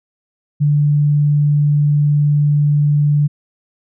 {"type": "tone", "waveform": "sine", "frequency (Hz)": 146.83, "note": "D3", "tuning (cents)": 0, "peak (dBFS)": -10, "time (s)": [0.6, 3.28], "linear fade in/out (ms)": 20, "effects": []}